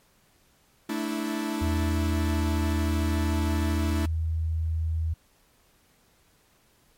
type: chord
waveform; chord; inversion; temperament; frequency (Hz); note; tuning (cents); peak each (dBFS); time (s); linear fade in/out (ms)
45% pulse; A suspended fourth; none; equal with one note detuned; 220 / 293.7 / 327; A3 / D4 / E4; 0 / 0 / -14; -32; 0.89-4.06; 5
type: tone with pitch glide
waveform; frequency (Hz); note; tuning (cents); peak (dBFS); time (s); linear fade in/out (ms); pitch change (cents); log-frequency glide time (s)
sine; 82.41 to 80.67; E2 to E2; 0 to -37; -24; 1.61-5.14; 10; -37; 2.13-2.3
effects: pink hiss -63 dBFS RMS until 6.97 s + MP3 64 kbps